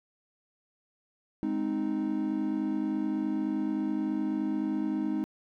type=chord; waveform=triangle; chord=Ab major; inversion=none; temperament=equal; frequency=207.7 / 261.6 / 311.1 Hz; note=Ab3 / C4 / Eb4; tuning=0 / 0 / 0 cents; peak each=-31 / -31 / -28 dBFS; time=1.43-5.24 s; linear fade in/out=0 ms; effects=tanh soft clip ceiling -16 dBFS